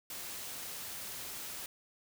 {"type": "noise", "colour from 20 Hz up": "white", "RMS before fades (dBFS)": -43, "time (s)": [0.1, 1.66], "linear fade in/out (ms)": 2, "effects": []}